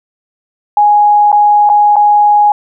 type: tone with dropouts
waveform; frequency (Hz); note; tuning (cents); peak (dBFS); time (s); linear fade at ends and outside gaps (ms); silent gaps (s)
sine; 830.6; G#5; 0; -4; 0.77-2.52; 2; 1.318-1.327 / 1.692-1.698 / 1.958-1.965
effects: none